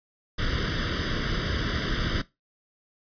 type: noise with comb filter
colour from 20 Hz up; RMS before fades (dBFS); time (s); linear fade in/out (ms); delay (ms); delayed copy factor
pink; -27; 0.38-2.22; 10; 0.6; +0.9
effects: noise-tail reverb RT60 0.2 s tail -18 dB re dry + resampled to 11025 Hz